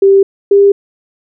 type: tone pair in turn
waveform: sine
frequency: 392 / 400 Hz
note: G4 / G4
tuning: 0 / +35 cents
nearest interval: unison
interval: 35 cents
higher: second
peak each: -3 dBFS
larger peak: neither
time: 0.02-0.23 / 0.51-0.72 s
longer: neither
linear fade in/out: 5 ms
effects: none